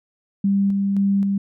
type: tone with tremolo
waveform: sine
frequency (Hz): 198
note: G3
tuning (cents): +18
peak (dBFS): -15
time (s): 0.44-1.38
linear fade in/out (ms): 5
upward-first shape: square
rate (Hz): 1.9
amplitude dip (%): 25
effects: none